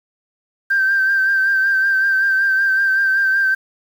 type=tone with vibrato; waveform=sine; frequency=1568 Hz; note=G6; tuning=in tune; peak=-12 dBFS; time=0.7-3.55 s; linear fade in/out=10 ms; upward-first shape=sine; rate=5.3 Hz; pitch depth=32 cents each way; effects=tanh soft clip ceiling -8 dBFS + 7-bit